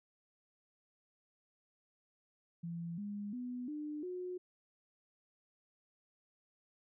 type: tone with pitch steps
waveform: sine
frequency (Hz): 169.2 / 204.7 / 247.7 / 299.7 / 362.7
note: E3 / G#3 / B3 / D4 / F#4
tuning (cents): +45 / -25 / +5 / +35 / -34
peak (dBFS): -39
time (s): 2.63-4.38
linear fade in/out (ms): 10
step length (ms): 350
effects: none